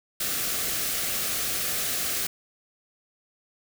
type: band-stop noise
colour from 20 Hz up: white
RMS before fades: -28 dBFS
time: 0.2-2.27 s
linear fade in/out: 5 ms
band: 780 to 1100 Hz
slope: 96 dB/octave
effects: none